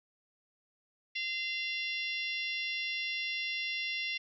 harmonic tone, 690 Hz, F5, 21 cents flat, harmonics 3 / 4 / 5 / 6 / 7 / 8, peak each -37 / -37 / -41 / -46 / -47 / -46 dBFS, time 1.15-4.18 s, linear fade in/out 10 ms, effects none

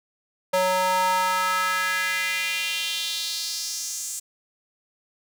square tone with high-pass filter sweep, 185 Hz, F#3, in tune, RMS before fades -25 dBFS, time 0.53-4.2 s, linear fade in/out 10 ms, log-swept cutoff 630 to 7600 Hz, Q 3, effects none

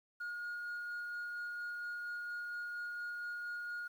sine tone with tremolo, 1433 Hz, F6, 44 cents sharp, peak -36 dBFS, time 0.2-3.88 s, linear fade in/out 10 ms, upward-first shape sine, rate 4.3 Hz, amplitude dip 25%, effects tanh soft clip ceiling -38 dBFS + 11-bit

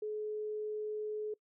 sine tone, 425.9 Hz, G#4, 44 cents sharp, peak -35 dBFS, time 0.02-1.34 s, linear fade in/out 5 ms, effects noise-tail reverb RT60 0.1 s tail -23 dB re dry

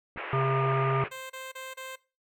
white band-pass noise, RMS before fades -37 dBFS, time 0.16-1.09 s, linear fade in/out 20 ms, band 330 to 2600 Hz, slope 48 dB/octave
clicks, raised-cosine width 2 ms, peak -31 dBFS, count 2, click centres 0.161 / 0.175 s
harmonic tone, 134.2 Hz, C3, 44 cents sharp, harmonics 1 / 3 / 5 / 7 / 9, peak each -26 / -31 / -35 / -37 / -30 dBFS, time 0.33-1.04 s, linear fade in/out 2 ms
10% pulse tone bursts, 523.3 Hz, C5, in tune, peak -30 dBFS, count 4, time 1.11-1.96 s, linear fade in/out 10 ms, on 190 ms, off 30 ms
effects noise-tail reverb RT60 0.3 s tail -19 dB re dry

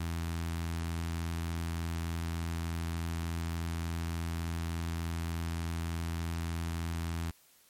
sawtooth tone with notch filter, 83.4 Hz, E2, 21 cents sharp, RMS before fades -35 dBFS, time 0-7.31 s, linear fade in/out 5 ms, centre 510 Hz, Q 1.1, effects white hiss -63 dBFS RMS until 7.69 s + MP3 64 kbps

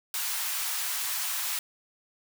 white high-pass noise, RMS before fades -31 dBFS, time 0.14-1.59 s, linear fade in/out 2 ms, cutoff 820 Hz, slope 24 dB/octave, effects none

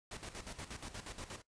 pink noise with tremolo, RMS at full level -45 dBFS, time 0.11-1.42 s, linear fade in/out 5 ms, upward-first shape square, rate 8.4 Hz, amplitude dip 70%, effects noise-tail reverb RT60 0.1 s tail -17 dB re dry + resampled to 22050 Hz

